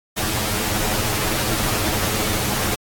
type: noise with comb filter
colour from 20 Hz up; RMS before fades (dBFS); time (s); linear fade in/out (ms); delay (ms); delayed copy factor
pink; -22; 0.16-2.76; 20; 9.4; +0.95
effects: AAC 64 kbps